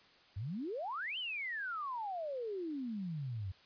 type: exponential two-way sweep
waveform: sine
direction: up then down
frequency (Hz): 89.1 to 3157 to 89.1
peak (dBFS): -37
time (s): 0.36-3.52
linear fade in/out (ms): 10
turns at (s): 1.18
effects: white hiss -63 dBFS RMS until 3.65 s + resampled to 11025 Hz